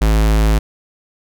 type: tone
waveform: square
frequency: 53.7 Hz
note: A1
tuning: 41 cents flat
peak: -11 dBFS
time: 0.01-0.59 s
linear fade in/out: 10 ms
effects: none